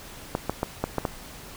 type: clicks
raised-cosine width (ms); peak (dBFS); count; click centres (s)
1; -10; 6; 0.351 / 0.496 / 0.631 / 0.84 / 0.983 / 1.052
effects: pink hiss -43 dBFS RMS until 1.56 s